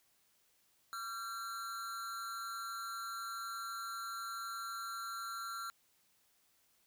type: tone with amplitude modulation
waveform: square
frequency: 1366 Hz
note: F6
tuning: 39 cents flat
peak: -38 dBFS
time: 0.93-5.7 s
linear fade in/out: 0 ms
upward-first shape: sine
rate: 221 Hz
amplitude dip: 70%
effects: white hiss -73 dBFS RMS until 6.86 s